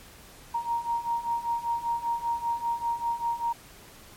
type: beating tone pair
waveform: sine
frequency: 932.3 / 937.4 Hz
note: A#5 / A#5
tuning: 0 / +9 cents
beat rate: 5.1 Hz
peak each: -31 / -28 dBFS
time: 0.54-3.53 s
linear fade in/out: 10 ms
effects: pink hiss -50 dBFS RMS until 4.16 s + MP3 64 kbps